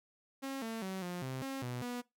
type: tone with pitch steps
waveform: sawtooth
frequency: 270.7 / 225.1 / 189.6 / 177.6 / 130.8 / 269.5 / 123.4 / 244.2 Hz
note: C#4 / A3 / F#3 / F3 / C3 / C#4 / B2 / B3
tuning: -41 / +40 / +43 / +29 / 0 / -49 / -1 / -19 cents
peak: -34 dBFS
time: 0.42-2.02 s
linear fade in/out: 20 ms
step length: 200 ms
effects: noise-tail reverb RT60 0.2 s tail -21 dB re dry